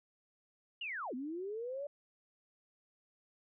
sine linear two-way sweep, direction down then up, 2937 to 239.4 to 587 Hz, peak -38 dBFS, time 0.81-1.87 s, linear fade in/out 5 ms, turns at 1.14 s, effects none

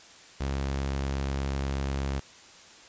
sawtooth tone, 68.3 Hz, C#2, 25 cents flat, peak -24 dBFS, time 0.4-2.2 s, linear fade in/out 10 ms, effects white hiss -51 dBFS RMS until 2.88 s + resampled to 16000 Hz

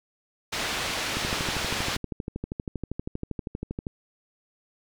white low-pass noise, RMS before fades -30 dBFS, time 0.52-1.97 s, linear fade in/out 10 ms, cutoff 4100 Hz, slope 12 dB/octave
click train, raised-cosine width 3 ms, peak -18 dBFS, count 35, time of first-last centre 1.17-3.868 s, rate 12.6 Hz
effects none

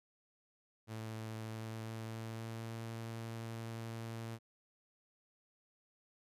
sawtooth tone with pitch glide, 110.7 to 113.94 Hz, A2 to A#2, +11 to -39 cents, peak -38 dBFS, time 0.87-4.39 s, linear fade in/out 50 ms, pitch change +50 cents, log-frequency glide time 1.38-2.82 s, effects resampled to 32000 Hz

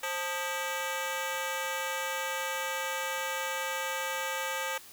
15% pulse ring-modulated tone, 707 Hz, F5, 21 cents sharp, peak -22 dBFS, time 0.03-4.78 s, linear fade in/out 5 ms, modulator 178 Hz, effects white hiss -51 dBFS RMS until 4.92 s

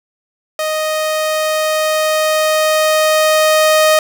sawtooth tone with level ramp, 622.3 Hz, D#5, in tune, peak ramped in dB -12 to -4 dBFS, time 0.59-3.99 s, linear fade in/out 2 ms, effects none

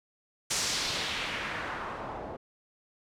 white noise with low-pass filter sweep, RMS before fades -34 dBFS, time 0.5-2.37 s, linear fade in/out 10 ms, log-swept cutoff 7500 to 620 Hz, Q 1.5, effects none

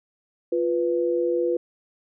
sine tone pair together, 349.2 / 493.9 Hz, F4 / B4, 0 / 0 cents, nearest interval tritone, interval 600 cents, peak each -23 dBFS, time 0.52-1.57 s, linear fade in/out 5 ms, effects none

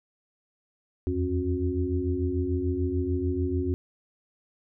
sine tone cluster, 81.2 / 88 / 270.5 / 364.5 Hz, E2 / F2 / C#4 / F#4, -26 / +14 / -42 / -26 cents, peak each -30 dBFS, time 1.07-3.74 s, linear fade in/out 0 ms, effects none

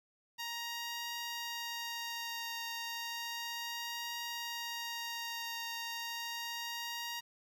10% pulse tone with vibrato, 936 Hz, A#5, 7 cents sharp, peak -30 dBFS, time 0.38-7.21 s, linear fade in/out 20 ms, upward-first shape triangle, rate 0.33 Hz, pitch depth 12 cents each way, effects 11-bit

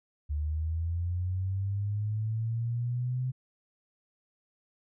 sine linear sweep, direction up, 73 to 129.1 Hz, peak -28 dBFS, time 0.29-3.32 s, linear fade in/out 20 ms, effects none

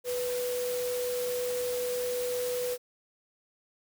sine tone in noise, 493.9 Hz, B4, in tune, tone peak -29 dBFS, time 0.04-2.78 s, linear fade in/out 50 ms, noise white, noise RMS -39 dBFS, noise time 0.04-2.78 s, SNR +7 dB, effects none

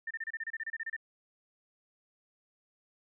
sine tone bursts, 1800 Hz, A6, 39 cents sharp, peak -34 dBFS, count 14, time 0.07-0.965 s, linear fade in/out 5 ms, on 37 ms, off 29 ms, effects none

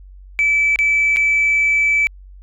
sine tone with dropouts, 2309 Hz, D7, 30 cents flat, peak -11 dBFS, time 0.39-2.07 s, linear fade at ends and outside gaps 0 ms, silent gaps 0.759-0.789 / 1.162-1.169 s, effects tanh soft clip ceiling -9 dBFS + added 47 Hz sine -37 dBFS peak until 2.42 s

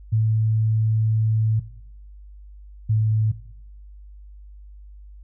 sine tone pair in turn, 110 / 108.99 Hz, A2 / A2, 0 / -16 cents, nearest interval unison, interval 16 cents, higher first, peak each -16 dBFS, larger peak neither, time 0.12-1.6 / 2.89-3.32 s, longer first, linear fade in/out 10 ms, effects noise-tail reverb RT60 0.8 s tail -18 dB re dry + added 50 Hz sine -40 dBFS peak until 5.23 s

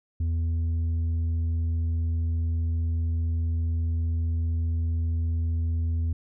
sine tone with tanh clipping, 82.41 Hz, E2, in tune, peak -24 dBFS, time 0.2-6.13 s, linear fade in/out 5 ms, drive 4 dB, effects none

